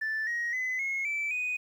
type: tone with pitch steps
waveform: sine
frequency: 1760 / 1886.3 / 2022 / 2167 / 2322 / 2489 Hz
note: A6 / A#6 / B6 / C#7 / D7 / D#7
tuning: 0 / +20 / +40 / -40 / -20 / 0 cents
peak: -27 dBFS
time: 0.01-1.57 s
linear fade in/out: 10 ms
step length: 260 ms
effects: tanh soft clip ceiling -26 dBFS + 10-bit